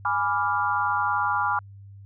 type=chord; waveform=sine; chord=G# diminished seventh; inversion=none; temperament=equal; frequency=830.6 / 987.8 / 1174.7 / 1396.9 Hz; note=G#5 / B5 / D6 / F6; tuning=0 / 0 / 0 / 0 cents; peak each=-27 dBFS; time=0.05-1.59 s; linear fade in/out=2 ms; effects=added 99 Hz sine -42 dBFS peak until 2.05 s